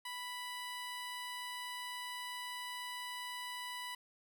15% pulse tone, 987.8 Hz, B5, in tune, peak -35 dBFS, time 0.05-3.95 s, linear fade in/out 5 ms, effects none

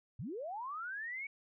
sine linear sweep, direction up, 90.5 to 2269 Hz, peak -39 dBFS, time 0.19-1.27 s, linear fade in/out 5 ms, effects none

